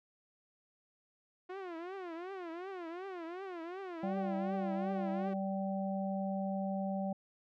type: tone with vibrato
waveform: sawtooth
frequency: 357.2 Hz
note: F4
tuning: 39 cents sharp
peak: -37 dBFS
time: 1.49-5.34 s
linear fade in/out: 10 ms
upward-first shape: triangle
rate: 2.7 Hz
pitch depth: 190 cents each way
type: harmonic tone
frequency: 193.7 Hz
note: G3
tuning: 20 cents flat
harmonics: 1 / 3 / 4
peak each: -35 / -40 / -41 dBFS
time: 4.03-7.13 s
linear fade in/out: 5 ms
effects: low-pass 2000 Hz 12 dB/octave